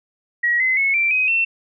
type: tone with pitch steps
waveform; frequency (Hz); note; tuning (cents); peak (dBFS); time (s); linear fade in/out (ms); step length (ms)
sine; 1909 / 2046 / 2193 / 2350 / 2519 / 2700; A#6 / C7 / C#7 / D7 / D#7 / E7; +41 / -39 / -19 / +1 / +21 / +41; -15; 0.43-1.45; 10; 170
effects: none